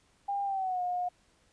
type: tone with pitch glide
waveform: sine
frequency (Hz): 801 to 717.7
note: G5 to F5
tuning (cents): +37 to +47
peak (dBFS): -29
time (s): 0.28-1.09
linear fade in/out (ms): 10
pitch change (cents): -190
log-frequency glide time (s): 0.44-0.82
effects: pink hiss -67 dBFS RMS until 1.52 s + resampled to 22050 Hz